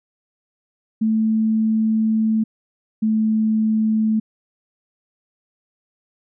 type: tone pair in turn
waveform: sine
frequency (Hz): 220 / 218.4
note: A3 / A3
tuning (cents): 0 / -13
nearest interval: unison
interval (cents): 13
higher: first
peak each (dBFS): -15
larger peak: neither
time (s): 1.01-2.44 / 3.02-4.2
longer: first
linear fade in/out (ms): 10
effects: none